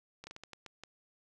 slowing click train, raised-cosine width 0.2 ms, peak -29 dBFS, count 8, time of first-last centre 0.24-0.836 s, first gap 30 ms, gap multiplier 1.34, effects none

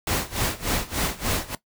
pink noise with tremolo, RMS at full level -23 dBFS, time 0.07-1.55 s, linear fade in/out 2 ms, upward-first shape sine, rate 3.4 Hz, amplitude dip 90%, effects noise-tail reverb RT60 0.1 s tail -17 dB re dry

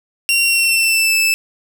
sawtooth tone with pitch glide, 2752 to 2632 Hz, F7 to E7, -26 to -3 cents, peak -9 dBFS, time 0.29-1.34 s, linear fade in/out 0 ms, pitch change -77 cents, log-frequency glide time 0.43-1.15 s, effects none

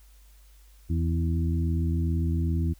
harmonic tone with a mistuned harmonic, 82.4 Hz, E2, in tune, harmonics 1 / 2 / 3 / 4, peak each -24 / -30 / -34 / -36 dBFS, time 0.89-2.74 s, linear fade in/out 20 ms, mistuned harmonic 3, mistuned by +34 cents, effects added 50 Hz sine -51 dBFS peak until 2.79 s + white hiss -62 dBFS RMS until 2.79 s

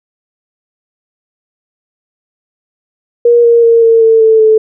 sine tone with pitch steps, 474.7 / 468.2 / 461.7 / 455.4 / 449.1 / 442.9 / 436.8 Hz, A#4 / A#4 / A#4 / A#4 / A4 / A4 / A4, +31 / +8 / -17 / -40 / +35 / +11 / -13 cents, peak -3 dBFS, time 3.25-4.58 s, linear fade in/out 5 ms, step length 190 ms, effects none

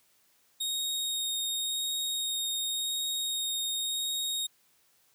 sawtooth tone with vibrato, 3729 Hz, A#7, in tune, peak -27 dBFS, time 0.6-4.47 s, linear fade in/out 10 ms, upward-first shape sine, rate 0.91 Hz, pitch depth 9 cents each way, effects white hiss -67 dBFS RMS until 5.14 s + high-pass 80 Hz 12 dB/octave

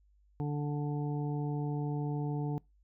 harmonic tone, 146.5 Hz, D3, 4 cents flat, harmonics 1 / 2 / 3 / 5 / 6, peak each -32 / -38 / -42 / -46 / -48 dBFS, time 0.4-2.58 s, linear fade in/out 0 ms, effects noise-tail reverb RT60 0.2 s tail -24 dB re dry + added 50 Hz sine -63 dBFS peak until 2.83 s

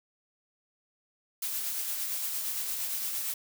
blue noise with tremolo, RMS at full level -32 dBFS, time 1.42-3.34 s, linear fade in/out 5 ms, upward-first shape sine, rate 8.7 Hz, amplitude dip 30%, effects none

